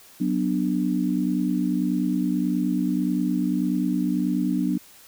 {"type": "chord", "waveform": "sine", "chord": "B minor", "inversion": "second", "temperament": "just", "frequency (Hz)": [185.21, 246.9, 296.3], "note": ["F#3", "B3", "D4"], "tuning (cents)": [2, 0, 15], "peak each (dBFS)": -25, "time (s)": [0.2, 4.78], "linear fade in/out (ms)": 10, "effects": ["white hiss -50 dBFS RMS until 5.07 s"]}